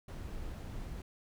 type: noise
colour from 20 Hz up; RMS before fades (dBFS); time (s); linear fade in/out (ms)
brown; -42; 0.08-1.02; 5
effects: none